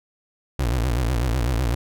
30% pulse tone with vibrato, 60.7 Hz, B1, 29 cents flat, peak -17 dBFS, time 0.59-1.75 s, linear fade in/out 5 ms, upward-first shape sine, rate 8 Hz, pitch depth 190 cents each way, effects none

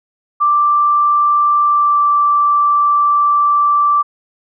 sine tone with pitch glide, 1176 to 1168.6 Hz, D6 to D6, +2 to -9 cents, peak -9 dBFS, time 0.4-4.03 s, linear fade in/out 20 ms, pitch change -11 cents, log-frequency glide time 1.64-2.07 s, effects none

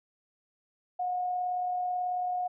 sine tone with amplitude modulation, 724 Hz, F#5, 38 cents flat, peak -27 dBFS, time 0.99-2.48 s, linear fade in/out 10 ms, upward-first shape sine, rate 38.3 Hz, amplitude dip 25%, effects none

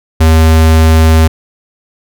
square tone, 80.1 Hz, E2, 49 cents flat, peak -4 dBFS, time 0.2-1.28 s, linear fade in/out 10 ms, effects none

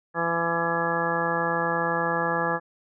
harmonic tone, 168.2 Hz, E3, 35 cents sharp, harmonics 1 / 2 / 3 / 4 / 5 / 6 / 7 / 8 / 10, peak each -33 / -34 / -29 / -34 / -30 / -34 / -30 / -35 / -29 dBFS, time 0.14-2.6 s, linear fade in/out 50 ms, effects none

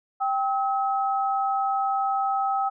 sine tone pair together, 784 / 1284.2 Hz, G5 / E6, 0 / -46 cents, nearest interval major sixth, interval 854 cents, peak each -23 / -27 dBFS, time 0.2-2.7 s, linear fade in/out 20 ms, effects none

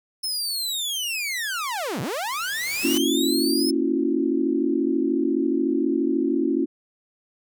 sawtooth linear two-way sweep, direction down then up, 5274 to 109.6 to 5274 Hz, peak -22 dBFS, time 0.23-3.71 s, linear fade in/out 10 ms, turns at 2.01 s
white noise with exponential growth, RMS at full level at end -29 dBFS, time 1.46-2.98 s, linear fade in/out 5 ms, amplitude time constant 330 ms
sine chord, F# dominant seventh, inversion first, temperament equal with one note detuned, 233.1 / 277.2 / 329.6 / 363.8 Hz, A#3 / C#4 / E4 / F#4, 0 / 0 / 0 / -29 cents, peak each -28 / -23 / -24 / -27 dBFS, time 2.83-6.66 s, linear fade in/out 20 ms
effects none

